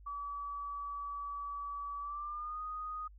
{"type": "tone with pitch glide", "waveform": "sine", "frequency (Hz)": [1146, 1242.5], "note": ["D6", "D#6"], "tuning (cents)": [-43, -3], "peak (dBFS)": -38, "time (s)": [0.06, 3.08], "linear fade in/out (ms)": 10, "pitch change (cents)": 140, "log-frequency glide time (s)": [2, 2.61], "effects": ["added 50 Hz sine -53 dBFS peak until 3.18 s"]}